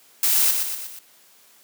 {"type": "noise with echo", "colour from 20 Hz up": "blue", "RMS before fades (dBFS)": -19, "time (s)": [0.23, 0.51], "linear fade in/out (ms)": 2, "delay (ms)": 120, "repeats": 4, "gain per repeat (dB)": -5, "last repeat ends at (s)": 0.99, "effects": ["white hiss -54 dBFS RMS until 1.63 s", "high-pass 200 Hz 12 dB/octave"]}